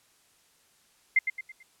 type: tone with echo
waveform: sine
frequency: 2093 Hz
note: C7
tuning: in tune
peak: -17 dBFS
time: 1.16-1.19 s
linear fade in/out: 5 ms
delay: 110 ms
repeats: 4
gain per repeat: -8 dB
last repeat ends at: 1.63 s
effects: white hiss -64 dBFS RMS until 1.8 s + low-pass 11000 Hz 12 dB/octave